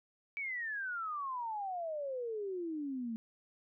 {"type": "exponential sweep", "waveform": "sine", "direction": "down", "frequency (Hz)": [2307, 220], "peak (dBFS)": -36, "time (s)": [0.37, 3.16], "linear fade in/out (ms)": 0, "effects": []}